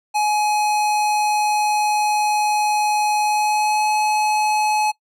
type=tone with pitch glide; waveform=square; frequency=842 to 850.8 Hz; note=G#5 to G#5; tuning=+24 to +42 cents; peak=-17 dBFS; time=0.14-4.92 s; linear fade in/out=20 ms; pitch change=+18 cents; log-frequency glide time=3.2-3.87 s; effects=noise-tail reverb RT60 0.1 s tail -21 dB re dry + low-pass 11000 Hz 12 dB/octave